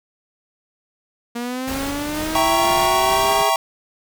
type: linear sweep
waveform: sawtooth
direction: up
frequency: 235.4 to 415.3 Hz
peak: -20 dBFS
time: 1.35-3.5 s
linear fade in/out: 10 ms
type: noise with tremolo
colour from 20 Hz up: pink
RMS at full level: -29 dBFS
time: 1.67-3.43 s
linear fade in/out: 10 ms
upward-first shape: square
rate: 2.1 Hz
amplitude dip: 30%
type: chord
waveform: square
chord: E diminished seventh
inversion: none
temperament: equal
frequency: 659.3 / 784 / 932.3 / 1108.7 Hz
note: E5 / G5 / Bb5 / Db6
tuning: 0 / 0 / 0 / 0 cents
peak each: -22 dBFS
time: 2.35-3.56 s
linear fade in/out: 2 ms
effects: none